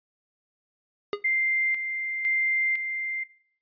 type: tone with exponential decay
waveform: square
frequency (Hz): 410.3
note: G#4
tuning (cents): -21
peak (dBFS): -22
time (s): 1.13-1.21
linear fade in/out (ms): 1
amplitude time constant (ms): 17
type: tone with tremolo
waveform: sine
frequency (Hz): 2093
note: C7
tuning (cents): 0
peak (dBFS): -21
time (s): 1.24-3.24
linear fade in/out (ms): 10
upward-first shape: square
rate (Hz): 0.99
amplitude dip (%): 50
effects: noise-tail reverb RT60 0.6 s tail -21 dB re dry + resampled to 11025 Hz